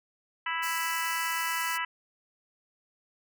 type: harmonic tone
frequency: 329.6 Hz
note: E4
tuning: in tune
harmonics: 3 / 4 / 5 / 6 / 7 / 8 / 9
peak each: -34 / -36 / -37 / -34 / -45 / -39 / -40 dBFS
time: 0.46-1.85 s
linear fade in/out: 5 ms
type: high-pass noise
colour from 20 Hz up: pink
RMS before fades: -38 dBFS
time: 0.62-1.78 s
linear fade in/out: 20 ms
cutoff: 4400 Hz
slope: 96 dB/octave
effects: none